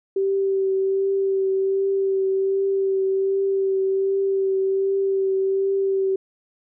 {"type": "tone with vibrato", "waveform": "sine", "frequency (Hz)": 387.5, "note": "G4", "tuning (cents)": -20, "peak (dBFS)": -18, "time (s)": [0.16, 6.16], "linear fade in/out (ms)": 5, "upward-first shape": "triangle", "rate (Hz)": 1.3, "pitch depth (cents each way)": 19, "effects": []}